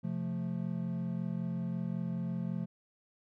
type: chord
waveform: triangle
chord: F major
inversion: second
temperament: equal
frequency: 130.81 / 174.61 / 220 Hz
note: C3 / F3 / A3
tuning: 0 / 0 / 0 cents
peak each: -38 / -33 / -37 dBFS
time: 0.03-2.66 s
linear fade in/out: 20 ms
effects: none